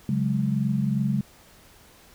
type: chord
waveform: sine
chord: C# suspended fourth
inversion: none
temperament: equal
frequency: 138.59 / 185 / 207.7 Hz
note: C#3 / F#3 / G#3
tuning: 0 / 0 / 0 cents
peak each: -25 / -28 / -25 dBFS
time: 0.09-1.21 s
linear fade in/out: 2 ms
effects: pink hiss -53 dBFS RMS until 2.14 s